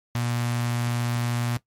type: tone with notch filter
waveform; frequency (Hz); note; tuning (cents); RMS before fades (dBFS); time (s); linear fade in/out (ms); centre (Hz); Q
sawtooth; 120; B2; -49; -26; 0.15-1.57; 0; 430; 0.94
effects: noise-tail reverb RT60 0.1 s tail -17 dB re dry + MP3 64 kbps